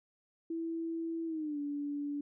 sine tone with pitch glide, 329.6 to 288.6 Hz, E4 to D4, 0 to -30 cents, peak -34 dBFS, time 0.5-2.21 s, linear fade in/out 5 ms, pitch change -230 cents, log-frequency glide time 1.26-1.59 s, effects none

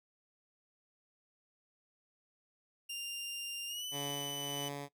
sawtooth tone with pitch glide, 2794 to 2995 Hz, F7 to F#7, 0 to +20 cents, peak -36 dBFS, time 2.89-4.69 s, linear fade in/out 10 ms, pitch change +120 cents, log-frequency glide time 3.67-3.85 s
10% pulse tone with tremolo, 142.3 Hz, C#3, 46 cents sharp, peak -30 dBFS, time 3.91-4.89 s, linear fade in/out 50 ms, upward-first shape triangle, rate 1.7 Hz, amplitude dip 45%
effects noise-tail reverb RT60 0.1 s tail -20 dB re dry

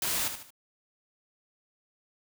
white noise with echo, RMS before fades -30 dBFS, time 0.02-0.28 s, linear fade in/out 2 ms, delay 75 ms, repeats 3, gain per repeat -8 dB, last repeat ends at 0.505 s, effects none

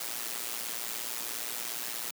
white noise with amplitude modulation, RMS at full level -33 dBFS, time 0-2.11 s, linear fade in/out 5 ms, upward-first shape sine, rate 117 Hz, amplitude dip 75%, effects high-pass 200 Hz 12 dB/octave

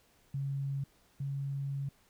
sine tone pair in turn, 138.2 / 138.79 Hz, C#3 / C#3, -5 / +2 cents, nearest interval unison, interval 7 cents, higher second, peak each -32 / -33 dBFS, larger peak first, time 0.34-0.84 / 1.2-1.89 s, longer second, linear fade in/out 5 ms, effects pink hiss -67 dBFS RMS until 2.09 s

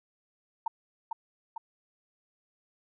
sine tone with echo, 906 Hz, A#5, 50 cents flat, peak -26 dBFS, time 0.66-0.68 s, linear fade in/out 5 ms, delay 450 ms, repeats 2, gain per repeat -4 dB, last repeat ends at 1.58 s, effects none

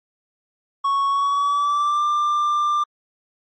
triangle tone with pitch glide, 1108.7 to 1188.3 Hz, C#6 to D6, 0 to +20 cents, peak -15 dBFS, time 0.84-2.84 s, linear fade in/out 10 ms, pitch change +120 cents, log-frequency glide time 1.08-2.04 s, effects MP3 32 kbps

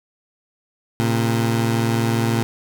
20% pulse tone pair together, 114.55 / 134.7 Hz, A#2 / C#3, -30 / -49 cents, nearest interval minor third, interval 281 cents, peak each -13 / -20 dBFS, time 1-2.43 s, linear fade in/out 0 ms, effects none

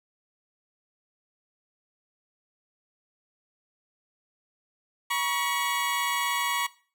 20% pulse tone pair together, 961 / 1117.6 Hz, B5 / C#6, -48 / +14 cents, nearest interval minor third, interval 262 cents, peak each -23 / -23 dBFS, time 5.1-6.67 s, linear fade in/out 10 ms, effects noise-tail reverb RT60 0.4 s tail -19 dB re dry

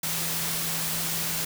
sine tone in noise, 164.81 Hz, E3, in tune, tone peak -37 dBFS, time 0.03-1.45 s, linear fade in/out 5 ms, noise white, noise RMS -29 dBFS, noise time 0.03-1.45 s, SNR -11 dB, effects none

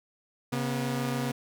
sawtooth tone pair together, 134.81 / 242.3 Hz, C#3 / B3, -48 / -33 cents, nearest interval minor seventh, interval 1015 cents, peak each -27 dBFS, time 0.52-1.32 s, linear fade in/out 10 ms, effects none

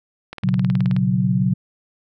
click train, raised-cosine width 0.3 ms, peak -16 dBFS, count 13, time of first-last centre 0.33-0.965 s, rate 18.9 Hz
sine chord, B suspended second, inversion none, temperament equal with one note detuned, 120.37 / 138.59 / 185 Hz, B2 / C#3 / F#3, -44 / 0 / 0 cents, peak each -21 / -21 / -18 dBFS, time 0.43-1.54 s, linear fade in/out 10 ms
effects none

